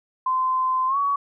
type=tone with pitch glide; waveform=sine; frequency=1033 to 1126.5 Hz; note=C6 to C#6; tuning=-22 to +28 cents; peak=-19 dBFS; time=0.26-1.16 s; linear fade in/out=5 ms; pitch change=+150 cents; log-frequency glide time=0.87-0.97 s; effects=none